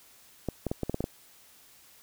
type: clicks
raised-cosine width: 2 ms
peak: -16 dBFS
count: 8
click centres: 0.487 / 0.667 / 0.715 / 0.833 / 0.896 / 0.944 / 1.006 / 1.041 s
effects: white hiss -57 dBFS RMS until 2.02 s